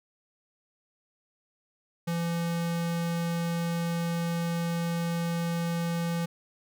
square tone, 169.2 Hz, E3, 45 cents sharp, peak -28 dBFS, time 2.07-6.26 s, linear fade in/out 10 ms, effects none

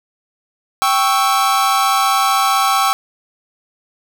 45% pulse chord, C# diminished, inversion second, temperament equal, 784 / 1108.7 / 1318.5 Hz, G5 / C#6 / E6, 0 / 0 / 0 cents, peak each -17 dBFS, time 0.82-2.93 s, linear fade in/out 0 ms, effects none

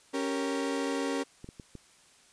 35% pulse chord, G diminished, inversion second, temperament equal, 277.2 / 392 / 466.2 Hz, Db4 / G4 / Bb4, 0 / 0 / 0 cents, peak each -30 / -35 / -33 dBFS, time 0.13-1.24 s, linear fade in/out 20 ms
clicks, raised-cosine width 3 ms, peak -30 dBFS, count 4, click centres 1.444 / 1.489 / 1.598 / 1.753 s
effects white hiss -60 dBFS RMS until 2.32 s + resampled to 22050 Hz

